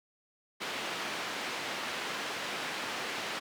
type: band-pass noise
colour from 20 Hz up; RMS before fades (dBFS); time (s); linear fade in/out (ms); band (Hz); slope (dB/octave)
white; -37; 0.6-3.4; 20; 210 to 2900; 12
effects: none